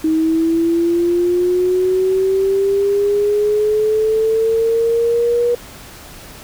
sine linear sweep, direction up, 315 to 481.5 Hz, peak -12 dBFS, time 0.04-5.55 s, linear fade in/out 5 ms, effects pink hiss -37 dBFS RMS until 6.43 s

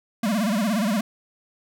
square tone with vibrato, 212.7 Hz, G#3, 42 cents sharp, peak -21 dBFS, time 0.23-1.01 s, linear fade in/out 5 ms, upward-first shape sine, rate 17 Hz, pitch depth 180 cents each way, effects none

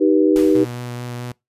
sine chord, Eb augmented, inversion none, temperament just, 311.1 / 388.9 / 486.1 Hz, Eb4 / G4 / B4, 0 / -14 / -28 cents, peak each -14 / -16 / -19 dBFS, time 0-0.65 s, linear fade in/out 20 ms
pink noise with exponential decay, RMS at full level -30 dBFS, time 0.36-1.01 s, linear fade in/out 0 ms, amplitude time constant 140 ms
sawtooth tone with vibrato, 122 Hz, B2, 21 cents flat, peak -23 dBFS, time 0.55-1.32 s, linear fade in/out 5 ms, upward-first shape sine, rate 4.6 Hz, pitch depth 12 cents each way
effects noise-tail reverb RT60 0.2 s tail -24 dB re dry + resampled to 32000 Hz

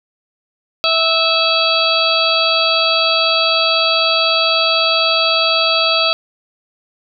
harmonic tone with a mistuned harmonic, 654 Hz, E5, 14 cents flat, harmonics 1 / 2 / 4 / 5 / 6 / 7, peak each -19 / -19 / -19 / -19 / -19 / -19 dBFS, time 0.84-6.13 s, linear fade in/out 0 ms, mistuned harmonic 5, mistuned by +22 cents, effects none

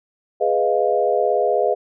sine chord, F half-diminished seventh, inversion first, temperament equal, 415.3 / 493.9 / 622.3 / 698.5 Hz, Ab4 / Cb5 / Eb5 / F5, 0 / 0 / 0 / 0 cents, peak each -21 dBFS, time 0.4-1.75 s, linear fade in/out 20 ms, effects none

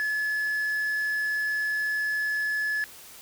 sine tone, 1714 Hz, A6, 46 cents flat, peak -22 dBFS, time 0-2.84 s, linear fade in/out 0 ms, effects tanh soft clip ceiling -24 dBFS + white hiss -47 dBFS RMS until 3.21 s

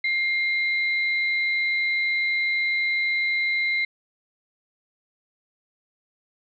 sine tone pair together, 2116 / 3994 Hz, C7 / B7, +19 / +19 cents, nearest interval major seventh, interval 1100 cents, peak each -21 / -33 dBFS, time 0.04-3.85 s, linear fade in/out 5 ms, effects none

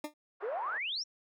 20% pulse tone with exponential decay, 300.2 Hz, D4, 38 cents sharp, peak -28 dBFS, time 0.04-0.14 s, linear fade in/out 5 ms, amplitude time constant 20 ms
white band-pass noise, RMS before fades -45 dBFS, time 0.4-0.79 s, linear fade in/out 20 ms, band 530 to 1400 Hz, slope 24 dB/octave
sine exponential sweep, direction up, 382.6 to 5860 Hz, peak -33 dBFS, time 0.42-1.04 s, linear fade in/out 20 ms
effects none

